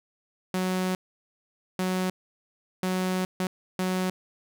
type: tone bursts at uneven times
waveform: sawtooth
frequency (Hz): 185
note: F#3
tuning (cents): 0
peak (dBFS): -21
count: 5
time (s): 0.54-0.95 / 1.79-2.1 / 2.83-3.25 / 3.4-3.47 / 3.79-4.1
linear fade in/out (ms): 2
effects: none